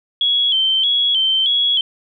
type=tone with vibrato; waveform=sine; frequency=3224 Hz; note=G7; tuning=48 cents sharp; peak=-13 dBFS; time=0.21-1.81 s; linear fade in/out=2 ms; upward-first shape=square; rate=1.6 Hz; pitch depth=63 cents each way; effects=none